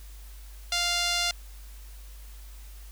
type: tone with band-pass filter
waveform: sawtooth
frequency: 698.5 Hz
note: F5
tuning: in tune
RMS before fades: -27 dBFS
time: 0.72-1.31 s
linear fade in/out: 2 ms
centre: 4500 Hz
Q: 1.3
effects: added 50 Hz sine -42 dBFS peak until 2.91 s + white hiss -54 dBFS RMS until 2.91 s